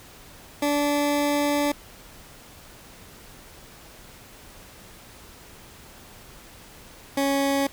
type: tone pair in turn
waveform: 20% pulse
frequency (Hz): 290 / 277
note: D4 / C#4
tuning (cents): -22 / -1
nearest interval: minor second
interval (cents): 79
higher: first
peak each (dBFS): -16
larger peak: neither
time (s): 0.62-1.72 / 7.17-7.67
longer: first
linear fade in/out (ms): 5
effects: pink hiss -47 dBFS RMS until 7.72 s